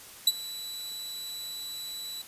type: tone with ADSR envelope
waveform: sawtooth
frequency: 3951 Hz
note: B7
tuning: in tune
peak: -13 dBFS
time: 0.27-2.22 s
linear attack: 4 ms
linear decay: 38 ms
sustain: -20 dB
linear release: 6 ms
effects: white hiss -48 dBFS RMS until 2.27 s + resampled to 32000 Hz